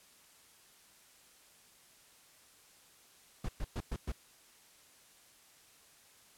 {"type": "noise bursts", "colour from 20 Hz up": "brown", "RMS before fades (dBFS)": -36, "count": 5, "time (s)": [3.44, 4.12], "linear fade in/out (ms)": 5, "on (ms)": 48, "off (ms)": 110, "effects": ["white hiss -62 dBFS RMS until 6.37 s", "low-pass 12000 Hz 12 dB/octave"]}